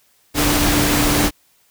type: tone in noise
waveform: sine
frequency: 293.7 Hz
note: D4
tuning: in tune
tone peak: -19 dBFS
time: 0.34-1.31 s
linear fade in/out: 50 ms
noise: pink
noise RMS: -17 dBFS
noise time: 0.34-1.31 s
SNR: -5 dB
effects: white hiss -58 dBFS RMS until 1.7 s